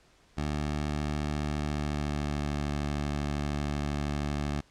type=tone with pitch glide; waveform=15% pulse; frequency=74.4 to 72.83 Hz; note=D2 to D2; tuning=+23 to -14 cents; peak=-23 dBFS; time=0.37-4.61 s; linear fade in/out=10 ms; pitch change=-37 cents; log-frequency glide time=1.51-2.73 s; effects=pink hiss -62 dBFS RMS until 4.7 s + low-pass 7000 Hz 12 dB/octave